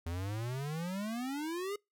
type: exponential sweep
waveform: square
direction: up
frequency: 81.4 to 420 Hz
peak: -36 dBFS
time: 0.06-1.76 s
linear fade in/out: 5 ms
effects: noise-tail reverb RT60 0.2 s tail -26 dB re dry